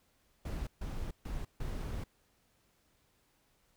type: noise bursts at uneven times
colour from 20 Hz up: brown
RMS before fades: -38 dBFS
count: 4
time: 0.45-0.67 / 0.81-1.11 / 1.25-1.45 / 1.6-2.04 s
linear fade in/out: 5 ms
effects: pink hiss -72 dBFS RMS until 3.76 s